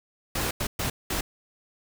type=noise bursts at uneven times; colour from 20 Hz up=pink; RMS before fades=-28 dBFS; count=4; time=0.35-0.51 / 0.6-0.67 / 0.79-0.9 / 1.1-1.21 s; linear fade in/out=5 ms; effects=none